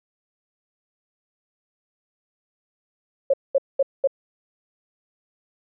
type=tone bursts; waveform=sine; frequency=546 Hz; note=C#5; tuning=26 cents flat; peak=-14 dBFS; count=4; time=3.3-4.074 s; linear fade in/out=5 ms; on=36 ms; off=210 ms; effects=none